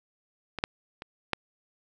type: clicks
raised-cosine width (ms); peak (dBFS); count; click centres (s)
0.3; -18 / -8 / -23 / -9; 4; 0.587 / 0.639 / 1.021 / 1.333
effects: none